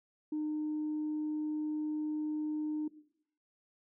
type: tone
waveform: sine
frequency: 304.9 Hz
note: D#4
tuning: 35 cents flat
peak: -31 dBFS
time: 0.32-2.88 s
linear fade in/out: 5 ms
effects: noise-tail reverb RT60 0.7 s tail -17 dB re dry + tanh soft clip ceiling -29 dBFS